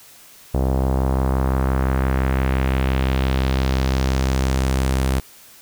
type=tone with low-pass filter sweep; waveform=sawtooth; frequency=65.8 Hz; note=C2; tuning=10 cents sharp; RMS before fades=-19 dBFS; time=0.54-5.2 s; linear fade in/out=5 ms; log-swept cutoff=660 to 12000 Hz; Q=1.4; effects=white hiss -46 dBFS RMS until 5.61 s